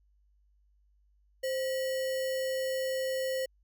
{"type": "tone with sample-and-hold", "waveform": "sine", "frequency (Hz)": 524, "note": "C5", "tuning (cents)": 2, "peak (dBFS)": -29, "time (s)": [1.43, 3.46], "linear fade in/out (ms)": 10, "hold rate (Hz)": 2450, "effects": ["added 50 Hz sine -64 dBFS peak until 3.63 s"]}